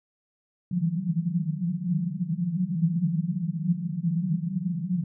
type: band-pass noise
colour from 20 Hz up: white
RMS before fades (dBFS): -27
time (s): 0.71-5.04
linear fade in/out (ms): 5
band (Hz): 160 to 180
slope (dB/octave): 96
effects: none